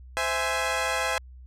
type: chord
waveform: 15% pulse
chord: C augmented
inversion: none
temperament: equal with one note detuned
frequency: 518.1 / 659.3 / 830.6 Hz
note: C5 / E5 / G#5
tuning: -17 / 0 / 0 cents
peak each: -23 dBFS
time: 0.17-1.18 s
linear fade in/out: 0 ms
effects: added 63 Hz sine -43 dBFS peak until 1.46 s + low-pass 10000 Hz 12 dB/octave